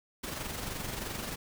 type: noise with amplitude modulation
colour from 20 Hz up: pink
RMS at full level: -36 dBFS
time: 0.23-1.36 s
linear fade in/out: 10 ms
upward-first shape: sine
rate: 23 Hz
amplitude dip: 45%
effects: none